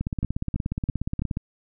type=two click trains; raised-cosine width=5 ms; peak=-14 / -14 dBFS; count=24 / 4; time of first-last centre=0.01-1.371 / 0.23-1.22 s; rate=16.9 / 3.03 Hz; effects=none